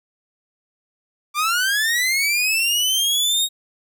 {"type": "linear sweep", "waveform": "sawtooth", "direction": "up", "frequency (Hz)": [1162, 3774], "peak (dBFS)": -14, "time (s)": [1.34, 3.49], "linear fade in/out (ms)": 50, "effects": []}